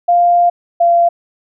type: tone pair in turn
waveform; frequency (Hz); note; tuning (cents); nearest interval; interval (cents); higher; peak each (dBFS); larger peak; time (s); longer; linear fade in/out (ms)
sine; 698.5 / 687.3; F5 / F5; 0 / -28; unison; 28; first; -7; neither; 0.08-0.5 / 0.8-1.09; first; 10
effects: none